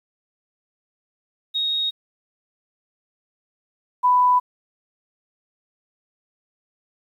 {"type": "tone pair in turn", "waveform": "sine", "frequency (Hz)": [3751, 993.5], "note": ["A#7", "B5"], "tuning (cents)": [10, 10], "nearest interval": "octave + major seventh", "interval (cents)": 2300, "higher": "first", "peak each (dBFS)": [-20, -13], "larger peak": "second", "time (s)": [[1.54, 1.91], [4.03, 4.4]], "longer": "neither", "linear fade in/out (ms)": 20, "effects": ["9-bit"]}